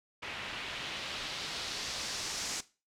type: noise with low-pass filter sweep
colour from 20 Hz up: white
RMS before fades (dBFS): -39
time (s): 0.22-2.61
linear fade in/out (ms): 10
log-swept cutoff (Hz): 2500 to 6600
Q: 1.6
effects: noise-tail reverb RT60 0.3 s tail -17 dB re dry